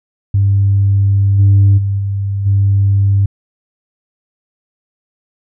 sine tone with level steps, 99.2 Hz, G2, 21 cents sharp, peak -7 / -3 / -12 / -14 / -7 dBFS, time 0.34-3.26 s, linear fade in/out 5 ms, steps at 1.38 / 1.77 / 1.98 / 2.45 s, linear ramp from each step 20 ms, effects tanh soft clip ceiling -3 dBFS

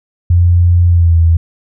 sine tone with pitch glide, 87.31 to 82.89 Hz, F2 to E2, 0 to +10 cents, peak -5 dBFS, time 0.3-1.37 s, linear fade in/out 5 ms, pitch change -90 cents, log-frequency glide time 0.87-1.18 s, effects none

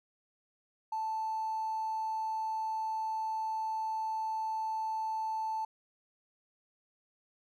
triangle tone with hard clipping, 880 Hz, A5, in tune, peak -32 dBFS, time 0.92-5.65 s, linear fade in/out 5 ms, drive 3 dB, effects none

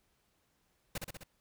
pink noise with echo, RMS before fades -37 dBFS, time 0.95-0.98 s, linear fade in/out 5 ms, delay 64 ms, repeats 4, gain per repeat -3 dB, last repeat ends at 1.236 s, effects pink hiss -75 dBFS RMS until 1.4 s

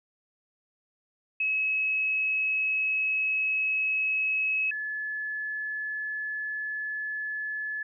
sine tone pair in turn, 2570 / 1719.5 Hz, E7 / A6, -45 / -40 cents, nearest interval perfect fifth, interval 695 cents, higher first, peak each -24 / -30 dBFS, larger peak first, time 1.4-4.71 / 4.71-7.83 s, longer first, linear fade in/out 5 ms, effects none

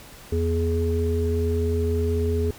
sine tone cluster, 82.5 / 242.2 / 418.9 Hz, E2 / B3 / G#4, +2 / -34 / +15 cents, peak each -22 / -30 / -25 dBFS, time 0.32-2.51 s, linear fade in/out 5 ms, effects pink hiss -45 dBFS RMS until 2.58 s

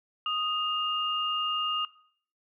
sine tone pair together, 1244.5 / 2825 Hz, D#6 / F7, 0 / +19 cents, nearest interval octave + major second, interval 1419 cents, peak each -30 / -30 dBFS, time 0.26-1.85 s, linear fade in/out 2 ms, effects noise-tail reverb RT60 0.6 s tail -19 dB re dry

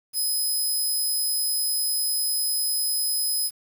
5% pulse tone, 5050 Hz, D#8, 25 cents sharp, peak -17 dBFS, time 0.13-3.51 s, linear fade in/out 50 ms, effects 8-bit

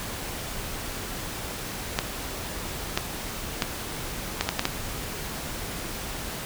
clicks, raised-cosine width 0.2 ms, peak -5 dBFS, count 7, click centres 1.989 / 2.975 / 3.622 / 4.41 / 4.49 / 4.594 / 4.654 s, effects pink hiss -34 dBFS RMS until 6.45 s

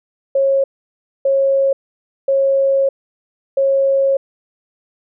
sine tone bursts at uneven times, 545 Hz, C#5, 29 cents flat, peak -11 dBFS, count 4, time 0.35-0.64 / 1.25-1.73 / 2.28-2.89 / 3.57-4.17 s, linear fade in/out 5 ms, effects none

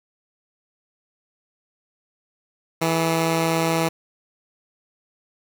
10% pulse tone pair together, 163.9 / 428.1 Hz, E3 / A4, -10 / -47 cents, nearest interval octave + perfect fourth, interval 1663 cents, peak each -11 / -23 dBFS, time 2.81-3.89 s, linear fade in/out 10 ms, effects none

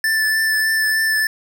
square tone with vibrato, 1760 Hz, A6, in tune, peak -16 dBFS, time 0.04-1.27 s, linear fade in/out 2 ms, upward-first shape triangle, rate 3.3 Hz, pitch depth 17 cents each way, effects none

